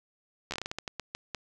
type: slowing click train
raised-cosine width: 0.2 ms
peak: -17 dBFS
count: 13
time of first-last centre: 0.51-1.347 s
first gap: 12 ms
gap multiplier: 1.29
effects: none